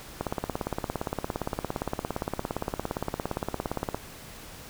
click train, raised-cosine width 1 ms, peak -14 dBFS, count 66, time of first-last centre 0.21-3.946 s, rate 17.4 Hz, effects pink hiss -45 dBFS RMS until 4.69 s

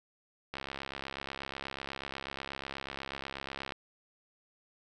click train, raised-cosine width 0.3 ms, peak -22 dBFS, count 218, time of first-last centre 0.54-3.722 s, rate 68.2 Hz, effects none

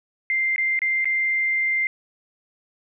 sine tone with dropouts, 2093 Hz, C7, in tune, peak -19 dBFS, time 0.3-1.87 s, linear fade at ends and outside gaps 1 ms, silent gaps 0.561-0.581 / 0.791-0.818 / 1.045-1.055 s, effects none

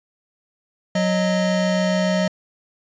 square tone pair together, 184.33 / 620 Hz, F#3 / D#5, -6 / -6 cents, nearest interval octave + major sixth, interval 2100 cents, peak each -20 / -22 dBFS, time 0.95-2.28 s, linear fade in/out 5 ms, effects resampled to 16000 Hz

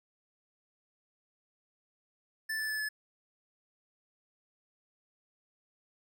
square tone with pitch steps, 1760 / 1746.8 / 1733.8 / 1720.8 Hz, A6 / A6 / A6 / A6, 0 / -13 / -26 / -39 cents, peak -33 dBFS, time 2.49-2.89 s, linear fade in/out 10 ms, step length 100 ms, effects none

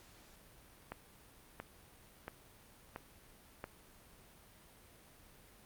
click train, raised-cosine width 0.5 ms, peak -27 dBFS, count 5, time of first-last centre 0.92-3.641 s, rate 1.47 Hz, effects pink hiss -61 dBFS RMS until 5.65 s + Opus 48 kbps

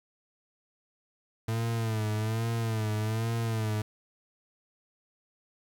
40% pulse tone with vibrato, 111.1 Hz, A2, 17 cents sharp, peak -27 dBFS, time 1.48-3.82 s, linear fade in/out 5 ms, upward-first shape sine, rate 1.2 Hz, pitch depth 69 cents each way, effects 9-bit

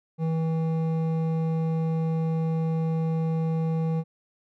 sine tone with hard clipping, 161.8 Hz, E3, 32 cents flat, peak -25 dBFS, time 0.18-4.04 s, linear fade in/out 50 ms, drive 10 dB, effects none

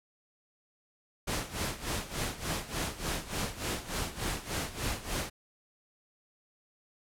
pink noise with tremolo, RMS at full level -32 dBFS, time 1.27-5.3 s, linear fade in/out 10 ms, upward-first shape sine, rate 3.4 Hz, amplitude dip 80%, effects low-pass 12000 Hz 12 dB/octave

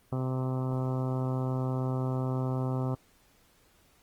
harmonic tone, 129.4 Hz, C3, 19 cents flat, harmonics 1 / 2 / 3 / 4 / 5 / 6 / 7 / 8 / 9 / 10, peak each -29 / -35 / -39 / -41 / -43 / -45 / -46 / -47 / -48 / -49 dBFS, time 0.12-2.95 s, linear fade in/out 5 ms, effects pink hiss -64 dBFS RMS until 4.02 s + Opus 24 kbps

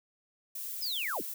violet noise, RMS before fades -39 dBFS, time 0.55-1.34 s, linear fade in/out 5 ms
sine linear sweep, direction down, 5260 to 106.9 Hz, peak -32 dBFS, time 0.81-1.22 s, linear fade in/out 20 ms
effects none

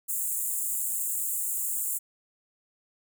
pink high-pass noise, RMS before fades -30 dBFS, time 0.08-1.99 s, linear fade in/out 20 ms, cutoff 7100 Hz, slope 96 dB/octave, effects none

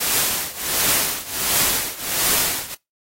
white noise with tremolo, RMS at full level -17 dBFS, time 0-2.75 s, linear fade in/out 10 ms, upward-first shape triangle, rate 1.4 Hz, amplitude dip 90%, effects noise-tail reverb RT60 0.2 s tail -24 dB re dry + AAC 48 kbps

